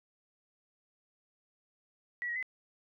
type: tone with pitch steps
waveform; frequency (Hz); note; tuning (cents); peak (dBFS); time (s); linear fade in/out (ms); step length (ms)
sine; 1938 / 1897 / 2028; B6 / A#6 / B6; -33 / +30 / +45; -33; 2.22-2.427; 0; 69
effects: none